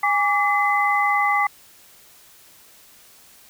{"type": "tone cluster", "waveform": "sine", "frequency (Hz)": [820, 1156, 2029], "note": ["G#5", "D6", "B6"], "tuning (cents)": [-22, -28, 46], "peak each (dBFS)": -21, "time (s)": [0.03, 1.47], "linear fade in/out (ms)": 5, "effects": ["white hiss -50 dBFS RMS until 3.49 s"]}